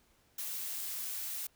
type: noise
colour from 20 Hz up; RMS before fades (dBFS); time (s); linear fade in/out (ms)
blue; -39; 0.38-1.47; 5
effects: pink hiss -69 dBFS RMS until 1.55 s